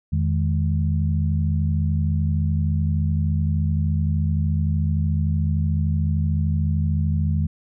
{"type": "tone cluster", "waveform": "sine", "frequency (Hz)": [85, 155.1, 208.5], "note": ["F2", "D#3", "G#3"], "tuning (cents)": [-46, -5, 7], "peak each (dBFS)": [-20, -23, -28], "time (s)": [0.12, 7.47], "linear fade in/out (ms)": 10, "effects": []}